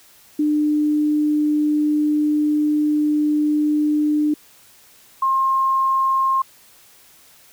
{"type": "tone pair in turn", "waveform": "sine", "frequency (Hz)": [299.9, 1065.9], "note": ["D4", "C6"], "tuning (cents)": [36, 32], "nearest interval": "octave + minor seventh", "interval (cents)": 2196, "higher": "second", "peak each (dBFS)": -15, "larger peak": "neither", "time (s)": [[0.39, 4.34], [5.22, 6.42]], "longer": "first", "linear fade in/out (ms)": 5, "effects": ["white hiss -50 dBFS RMS until 7.52 s"]}